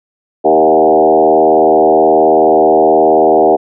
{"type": "tone with frequency modulation", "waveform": "sine", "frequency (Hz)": 556, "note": "C#5", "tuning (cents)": 5, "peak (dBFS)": -5, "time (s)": [0.44, 3.57], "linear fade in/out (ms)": 20, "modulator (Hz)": 78.8, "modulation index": 2.9, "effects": []}